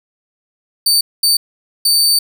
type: tone bursts at uneven times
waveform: sawtooth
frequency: 4576 Hz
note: D8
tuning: 46 cents flat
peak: -7 dBFS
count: 3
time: 0.86-1.01 / 1.23-1.37 / 1.85-2.19 s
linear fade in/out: 5 ms
effects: none